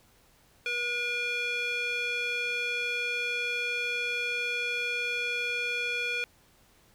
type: tone with band-pass filter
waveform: square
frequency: 482.2 Hz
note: B4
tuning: 41 cents flat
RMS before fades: -31 dBFS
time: 0.66-6.24 s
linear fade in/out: 0 ms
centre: 2500 Hz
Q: 3
effects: pink hiss -62 dBFS RMS until 6.94 s